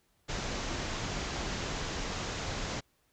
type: low-pass noise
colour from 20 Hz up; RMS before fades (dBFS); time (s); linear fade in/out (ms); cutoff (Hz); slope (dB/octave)
pink; -36; 0.28-2.81; 20; 7300; 96
effects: pink hiss -72 dBFS RMS until 3.12 s